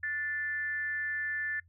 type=tone with frequency modulation; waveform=sine; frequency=1760 Hz; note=A6; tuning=in tune; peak=-31 dBFS; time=0.03-1.6 s; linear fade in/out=5 ms; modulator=311 Hz; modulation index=0.41; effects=noise-tail reverb RT60 0.1 s tail -23 dB re dry + added 86 Hz sine -59 dBFS peak until 1.68 s